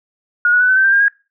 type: tone with pitch steps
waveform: sine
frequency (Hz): 1438 / 1464.8 / 1492.2 / 1520 / 1548.3 / 1577.2 / 1606.7 / 1636.6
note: F#6 / F#6 / F#6 / F#6 / G6 / G6 / G6 / G#6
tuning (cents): -50 / -18 / +14 / +46 / -22 / +10 / +42 / -26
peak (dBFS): -9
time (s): 0.45-1.082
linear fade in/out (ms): 2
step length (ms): 79
effects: noise-tail reverb RT60 0.3 s tail -23 dB re dry